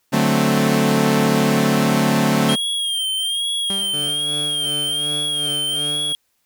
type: chord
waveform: sawtooth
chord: D dominant seventh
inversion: none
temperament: equal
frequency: 146.83 / 185 / 220 / 261.6 Hz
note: D3 / F#3 / A3 / C4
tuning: 0 / 0 / 0 / 0 cents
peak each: -17 / -18 / -14 / -17 dBFS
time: 0.12-2.56 s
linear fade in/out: 20 ms
type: tone with vibrato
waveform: square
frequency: 3216 Hz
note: G7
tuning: 44 cents sharp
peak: -20 dBFS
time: 2.49-6.15 s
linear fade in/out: 0 ms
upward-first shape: sine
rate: 1.2 Hz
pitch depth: 65 cents each way
type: tone with exponential decay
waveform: sawtooth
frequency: 196 Hz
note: G3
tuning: in tune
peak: -22 dBFS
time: 3.7-4.35 s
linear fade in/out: 0 ms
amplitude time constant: 140 ms
type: tone with tremolo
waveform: 15% pulse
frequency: 146.83 Hz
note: D3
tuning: in tune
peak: -22 dBFS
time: 3.93-6.13 s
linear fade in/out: 10 ms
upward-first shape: sine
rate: 2.7 Hz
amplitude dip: 50%
effects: white hiss -67 dBFS RMS until 6.45 s